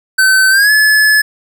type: tone with pitch glide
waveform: square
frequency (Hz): 1530 to 1717.4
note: G6 to A6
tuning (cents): -42 to -42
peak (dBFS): -7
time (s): 0.18-1.22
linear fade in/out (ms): 10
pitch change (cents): +200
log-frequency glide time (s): 0.5-0.71
effects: none